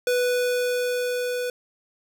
square tone with level ramp, 493.9 Hz, B4, in tune, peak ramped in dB -20 to -26 dBFS, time 0.07-1.5 s, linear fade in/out 2 ms, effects none

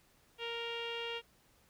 sawtooth tone with low-pass filter, 466.2 Hz, A#4, in tune, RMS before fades -40 dBFS, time 0.38-1.22 s, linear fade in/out 50 ms, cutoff 3000 Hz, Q 7.3, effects pink hiss -68 dBFS RMS until 1.69 s

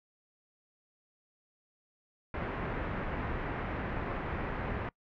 pink low-pass noise, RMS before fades -36 dBFS, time 2.34-4.89 s, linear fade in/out 2 ms, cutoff 2100 Hz, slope 24 dB/octave, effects noise-tail reverb RT60 0.1 s tail -24 dB re dry

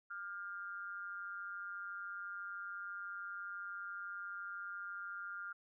sine tone with amplitude modulation, 1396.9 Hz, F6, in tune, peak -39 dBFS, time 0.1-5.53 s, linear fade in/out 10 ms, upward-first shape sine, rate 186 Hz, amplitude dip 75%, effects none

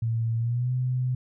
sine tone with pitch glide, 114.3 to 126.82 Hz, A#2 to B2, -34 to +46 cents, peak -23 dBFS, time 0.02-1.15 s, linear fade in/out 5 ms, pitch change +180 cents, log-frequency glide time 0.37-0.72 s, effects none

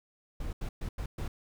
brown noise bursts at uneven times, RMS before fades -35 dBFS, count 5, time 0.4-0.53 / 0.61-0.69 / 0.81-0.89 / 0.98-1.06 / 1.18-1.28 s, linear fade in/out 5 ms, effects none

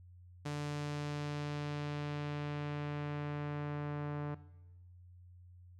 sawtooth tone with low-pass filter sweep, 146.83 Hz, D3, in tune, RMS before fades -39 dBFS, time 0.45-4.35 s, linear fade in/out 10 ms, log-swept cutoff 7700 to 1400 Hz, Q 0.89, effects noise-tail reverb RT60 1.0 s tail -18 dB re dry + added 89 Hz sine -54 dBFS peak until 5.79 s

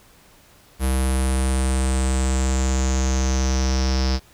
square tone with low-pass filter sweep, 65.41 Hz, C2, in tune, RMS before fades -20 dBFS, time 0.79-4.2 s, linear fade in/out 50 ms, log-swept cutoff 11000 to 5100 Hz, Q 7.8, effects pink hiss -52 dBFS RMS until 4.33 s

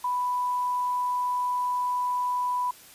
sine tone, 990 Hz, B5, 4 cents sharp, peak -24 dBFS, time 0.04-2.71 s, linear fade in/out 5 ms, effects white hiss -50 dBFS RMS until 2.94 s + resampled to 32000 Hz

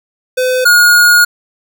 square tone pair in turn, 508 / 1436.8 Hz, B4 / F6, +49 / +49 cents, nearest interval octave + tritone, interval 1800 cents, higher second, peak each -11 / -5 dBFS, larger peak second, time 0.37-0.65 / 0.65-1.25 s, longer second, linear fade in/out 10 ms, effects none

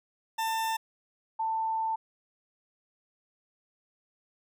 40% pulse / sine tone pair in turn, 894 / 890.2 Hz, A5 / A5, +27 / +20 cents, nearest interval unison, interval 7 cents, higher first, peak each -27 dBFS, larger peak neither, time 0.38-0.77 / 1.39-1.96 s, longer second, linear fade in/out 10 ms, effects none

